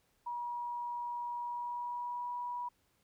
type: tone with pitch glide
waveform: sine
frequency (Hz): 960 to 972.3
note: B5 to B5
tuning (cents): -49 to -27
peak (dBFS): -36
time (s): 0.26-2.69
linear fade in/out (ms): 10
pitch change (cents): +22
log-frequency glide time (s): 1.41-2.3
effects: pink hiss -74 dBFS RMS until 3.03 s